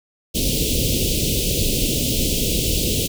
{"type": "band-stop noise", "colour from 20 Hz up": "pink", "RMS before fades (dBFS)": -20, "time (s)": [0.34, 3.08], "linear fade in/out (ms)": 20, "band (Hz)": [540, 2700], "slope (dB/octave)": 48, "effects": []}